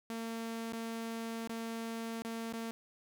sawtooth tone with dropouts, 227.7 Hz, A#3, 40 cents flat, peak -34 dBFS, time 0.1-2.71 s, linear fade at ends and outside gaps 0 ms, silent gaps 0.723-0.733 / 1.474-1.495 / 2.221-2.249 / 2.526-2.536 s, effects none

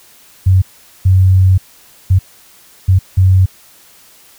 sine tone bursts at uneven times, 93.8 Hz, F#2, 24 cents sharp, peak -5 dBFS, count 5, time 0.46-0.62 / 1.05-1.58 / 2.1-2.19 / 2.88-2.99 / 3.17-3.46 s, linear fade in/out 10 ms, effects white hiss -44 dBFS RMS until 4.38 s

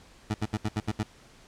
20% pulse tone bursts, 106.8 Hz, G#2, 49 cents sharp, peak -21 dBFS, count 7, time 0.3-1.031 s, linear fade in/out 5 ms, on 41 ms, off 74 ms, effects pink hiss -55 dBFS RMS until 1.47 s + low-pass 8000 Hz 12 dB/octave

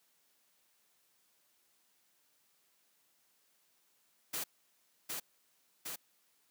white noise with echo, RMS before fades -38 dBFS, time 4.33-4.44 s, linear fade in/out 10 ms, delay 760 ms, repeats 2, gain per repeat -2 dB, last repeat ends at 5.96 s, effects white hiss -73 dBFS RMS until 6.5 s + high-pass 150 Hz 12 dB/octave

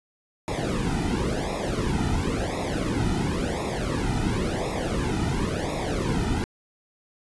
brown noise with flanger, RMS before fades -26 dBFS, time 0.48-6.44 s, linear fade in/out 0 ms, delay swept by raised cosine 0.65 to 1.85 ms, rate 0.95 Hz, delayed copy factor -0.9, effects resampled to 24000 Hz

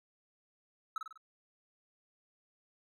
triangle tone with echo, 1299 Hz, E6, 26 cents flat, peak -31 dBFS, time 0.96-0.98 s, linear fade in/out 2 ms, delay 49 ms, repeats 4, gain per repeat -5 dB, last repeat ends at 1.176 s, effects none

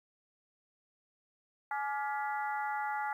harmonic tone with a mistuned harmonic, 281.4 Hz, C#4, 26 cents sharp, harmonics 3 / 4 / 5 / 6 / 7, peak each -34 / -44 / -40 / -46 / -44 dBFS, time 1.71-3.13 s, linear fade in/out 2 ms, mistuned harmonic 4, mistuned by +72 cents, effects 11-bit

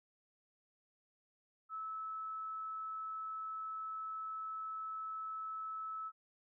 sine tone, 1303 Hz, E6, 20 cents flat, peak -40 dBFS, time 1.69-6.12 s, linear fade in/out 50 ms, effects none

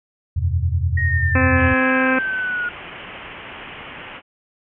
sine chord, E suspended second, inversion none, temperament equal with one note detuned, 82.41 / 92.5 / 125.77 Hz, E2 / F#2 / B2, 0 / 0 / +32 cents, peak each -19 / -21 / -25 dBFS, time 0.36-1.74 s, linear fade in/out 10 ms
sine linear sweep, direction down, 1881 to 1435 Hz, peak -20 dBFS, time 0.97-2.69 s, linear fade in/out 5 ms
harmonic tone, 259.5 Hz, C4, 14 cents flat, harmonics 1 / 2 / 3 / 4 / 5 / 6 / 7 / 8 / 9 / 10, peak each -19 / -22 / -29 / -26 / -27 / -28 / -31 / -31 / -28 / -28 dBFS, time 1.35-2.19 s, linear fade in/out 5 ms
white low-pass noise, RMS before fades -36 dBFS, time 1.55-4.22 s, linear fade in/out 50 ms, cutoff 3100 Hz, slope 96 dB/octave
effects none

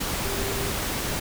sine tone in noise, 396.1 Hz, G4, 18 cents sharp, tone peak -32 dBFS, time 0.24-0.71 s, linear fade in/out 10 ms, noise pink, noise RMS -28 dBFS, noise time 0-1.2 s, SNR -7 dB, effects none

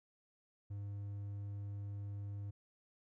triangle tone, 101.1 Hz, G#2, 46 cents flat, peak -39 dBFS, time 0.7-2.51 s, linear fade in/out 10 ms, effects none

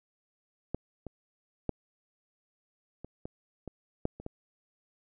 clicks, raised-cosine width 2 ms, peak -18 / -26 / -16 / -28 / -25 / -26 / -15 / -30 / -24 dBFS, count 9, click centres 0.746 / 1.067 / 1.693 / 3.046 / 3.255 / 3.677 / 4.054 / 4.2 / 4.264 s, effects none

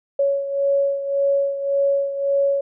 sine beating tone pair, 557 / 558.8 Hz, C#5 / C#5, +8 / +14 cents, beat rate 1.8 Hz, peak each -18 / -24 dBFS, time 0.19-2.61 s, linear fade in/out 5 ms, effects none

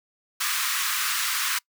pink high-pass noise, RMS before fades -26 dBFS, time 0.4-1.59 s, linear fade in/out 10 ms, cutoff 1100 Hz, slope 48 dB/octave, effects noise-tail reverb RT60 0.1 s tail -25 dB re dry

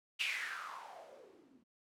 violet noise with low-pass filter sweep, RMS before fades -44 dBFS, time 0.19-1.64 s, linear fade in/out 20 ms, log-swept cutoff 2800 to 220 Hz, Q 6.2, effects none

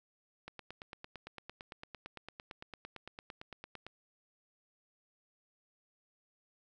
click train, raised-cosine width 0.3 ms, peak -29 dBFS, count 31, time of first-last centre 0.48-3.866 s, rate 8.86 Hz, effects none

